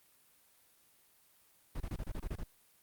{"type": "noise bursts", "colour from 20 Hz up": "brown", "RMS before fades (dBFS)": -38, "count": 9, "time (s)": [1.75, 2.435], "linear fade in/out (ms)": 5, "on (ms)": 53, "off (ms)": 26, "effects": ["white hiss -67 dBFS RMS until 2.82 s", "Opus 32 kbps"]}